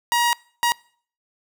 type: tone bursts at uneven times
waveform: sawtooth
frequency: 951 Hz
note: A#5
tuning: 34 cents sharp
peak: -13 dBFS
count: 2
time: 0.12-0.33 / 0.63-0.72 s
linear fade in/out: 0 ms
effects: noise-tail reverb RT60 0.5 s tail -24 dB re dry